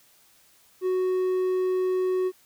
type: tone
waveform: triangle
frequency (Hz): 370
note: F#4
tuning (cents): 0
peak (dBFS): -20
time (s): 0.81-2.32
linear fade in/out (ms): 50
effects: white hiss -59 dBFS RMS until 2.45 s